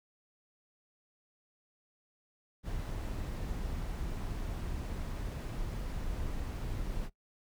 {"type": "noise", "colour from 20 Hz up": "brown", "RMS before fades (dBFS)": -37, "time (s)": [2.63, 7.1], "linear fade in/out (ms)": 50, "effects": ["noise-tail reverb RT60 0.1 s tail -19 dB re dry"]}